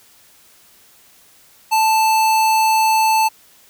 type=tone; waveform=square; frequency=880 Hz; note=A5; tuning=in tune; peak=-13 dBFS; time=1.71-3.29 s; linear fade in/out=20 ms; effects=white hiss -50 dBFS RMS until 3.69 s